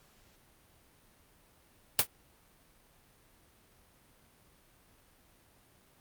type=noise with exponential decay; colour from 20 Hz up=white; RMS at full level=-19 dBFS; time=1.99-2.07 s; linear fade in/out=1 ms; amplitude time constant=17 ms; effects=pink hiss -64 dBFS RMS until 6 s + Opus 48 kbps